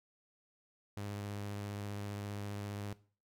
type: tone with vibrato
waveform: sawtooth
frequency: 102 Hz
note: G#2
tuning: 31 cents flat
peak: -36 dBFS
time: 0.97-2.93 s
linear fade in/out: 0 ms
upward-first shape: sine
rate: 15 Hz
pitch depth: 17 cents each way
effects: noise-tail reverb RT60 0.4 s tail -18 dB re dry